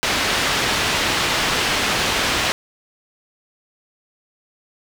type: low-pass noise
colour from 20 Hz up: white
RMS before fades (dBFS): -20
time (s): 0.03-2.52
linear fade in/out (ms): 0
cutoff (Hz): 3700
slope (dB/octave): 12
effects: none